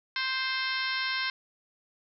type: harmonic tone with a mistuned harmonic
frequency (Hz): 523.3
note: C5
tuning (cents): 0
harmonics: 2 / 3 / 4 / 5 / 6 / 7 / 8 / 9 / 10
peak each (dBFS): -37 / -33 / -34 / -39 / -39 / -39 / -37 / -44 / -39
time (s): 0.16-1.3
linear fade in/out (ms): 2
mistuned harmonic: 10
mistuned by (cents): +20
effects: none